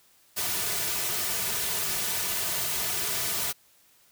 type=noise with comb filter; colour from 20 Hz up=white; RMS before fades=-29 dBFS; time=0.36-3.53 s; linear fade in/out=20 ms; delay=3.7 ms; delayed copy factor=-0.7; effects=white hiss -61 dBFS RMS until 4.11 s